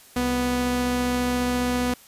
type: tone pair together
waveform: sawtooth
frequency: 65.4 / 246.9 Hz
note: C2 / B3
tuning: 0 / 0 cents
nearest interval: octave + major seventh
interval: 2300 cents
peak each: -28 / -18 dBFS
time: 0.16-1.94 s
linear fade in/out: 5 ms
effects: white hiss -50 dBFS RMS until 2.07 s + resampled to 32000 Hz